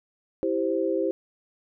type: chord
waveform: sine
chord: C major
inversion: first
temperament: equal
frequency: 329.6 / 392 / 523.3 Hz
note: E4 / G4 / C5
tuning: 0 / 0 / 0 cents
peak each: -27 dBFS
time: 0.43-1.11 s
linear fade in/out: 0 ms
effects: none